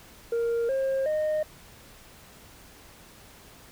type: tone with pitch steps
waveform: sine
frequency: 466.2 / 535.5 / 615.2 Hz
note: A#4 / C5 / D#5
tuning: 0 / +40 / -20 cents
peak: -21 dBFS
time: 0.32-1.43 s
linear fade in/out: 5 ms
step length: 370 ms
effects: tanh soft clip ceiling -23 dBFS + pink hiss -51 dBFS RMS until 3.71 s